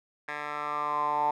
10% pulse tone with band-pass filter sweep, 148.2 Hz, D3, 16 cents sharp, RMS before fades -30 dBFS, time 0.28-1.31 s, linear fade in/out 5 ms, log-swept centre 1600 to 870 Hz, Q 7.9, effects none

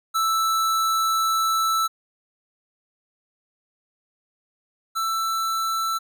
square tone pair in turn, 1320 / 1329.2 Hz, E6 / E6, +2 / +14 cents, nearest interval unison, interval 12 cents, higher second, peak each -20 / -23 dBFS, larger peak first, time 0.14-1.88 / 4.95-5.99 s, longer first, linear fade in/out 20 ms, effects none

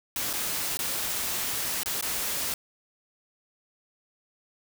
white noise with dropouts, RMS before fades -30 dBFS, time 0.16-2.54 s, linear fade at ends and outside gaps 1 ms, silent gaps 0.33-0.335 / 0.771-0.791 / 1.833-1.859 / 2.011-2.025 s, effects none

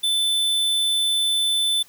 square tone, 3520 Hz, A7, in tune, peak -19 dBFS, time 0.03-1.83 s, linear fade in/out 10 ms, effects white hiss -52 dBFS RMS until 1.88 s

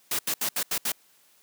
white noise bursts at uneven times, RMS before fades -27 dBFS, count 6, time 0.11-0.19 / 0.27-0.34 / 0.41-0.49 / 0.56-0.63 / 0.71-0.78 / 0.85-0.92 s, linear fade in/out 5 ms, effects white hiss -61 dBFS RMS until 1.42 s + high-pass 150 Hz 12 dB/octave

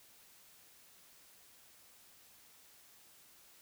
silence, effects white hiss -62 dBFS RMS until 3.61 s

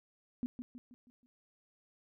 sine tone with echo, 245.6 Hz, B3, 9 cents flat, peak -32 dBFS, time 0.43-0.46 s, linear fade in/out 0 ms, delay 160 ms, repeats 5, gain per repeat -7 dB, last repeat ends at 1.26 s, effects none

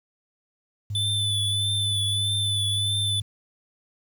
sine tone with pitch glide, 102.7 to 101.4 Hz, G#2 to G#2, -19 to -41 cents, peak -27 dBFS, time 0.9-3.22 s, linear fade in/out 5 ms, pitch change -22 cents, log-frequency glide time 1.22-1.62 s
square tone with vibrato, 3501 Hz, A7, 9 cents flat, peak -24 dBFS, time 0.95-3.2 s, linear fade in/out 2 ms, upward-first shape triangle, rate 1.6 Hz, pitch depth 38 cents each way
effects 9-bit

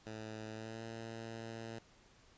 10% pulse tone with pitch glide, 109.4 to 113.52 Hz, A2 to A#2, -9 to -45 cents, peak -36 dBFS, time 0.06-1.79 s, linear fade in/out 5 ms, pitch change +64 cents, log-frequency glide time 0.5-0.82 s, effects pink hiss -65 dBFS RMS until 2.37 s + resampled to 16000 Hz

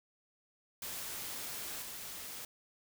white noise with level steps, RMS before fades -42 / -45 dBFS, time 0.82-2.45 s, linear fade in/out 2 ms, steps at 1.82 s, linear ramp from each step 2 ms, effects none

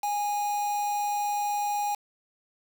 triangle tone with quantisation, 824 Hz, G#5, 14 cents flat, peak -24 dBFS, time 0.03-1.95 s, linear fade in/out 5 ms, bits 6, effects none

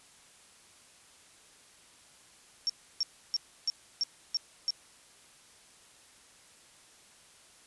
sine tone bursts, 5510 Hz, F8, 24 cents flat, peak -26 dBFS, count 7, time 2.67-4.705 s, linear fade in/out 0 ms, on 25 ms, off 310 ms, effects white hiss -58 dBFS RMS until 7.66 s + resampled to 24000 Hz

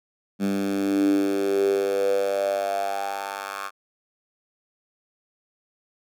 10% pulse tone with high-pass filter sweep, 98.7 Hz, G2, 12 cents sharp, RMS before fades -24 dBFS, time 0.39-3.71 s, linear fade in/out 50 ms, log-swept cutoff 210 to 1100 Hz, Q 8, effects none

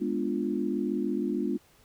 sine chord, G# diminished seventh, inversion none, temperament equal, 207.7 / 246.9 / 293.7 / 349.2 Hz, G#3 / B3 / D4 / F4, 0 / 0 / 0 / 0 cents, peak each -32 dBFS, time 0-1.58 s, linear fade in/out 20 ms, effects pink hiss -61 dBFS RMS until 1.84 s

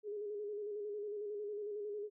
sine tone with vibrato, 415.3 Hz, G#4, in tune, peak -39 dBFS, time 0.03-2.1 s, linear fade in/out 50 ms, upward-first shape square, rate 11 Hz, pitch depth 37 cents each way, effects none

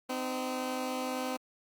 15% pulse tone pair together, 256.8 / 307.8 Hz, C4 / D#4, -32 / -19 cents, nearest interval minor third, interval 313 cents, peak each -27 / -34 dBFS, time 0.09-1.37 s, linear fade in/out 10 ms, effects Opus 48 kbps

